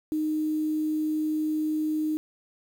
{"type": "tone with quantisation", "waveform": "sine", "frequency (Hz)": 308.7, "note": "D#4", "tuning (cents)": -14, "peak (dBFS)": -24, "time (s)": [0.12, 2.17], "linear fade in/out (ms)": 0, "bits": 8, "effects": []}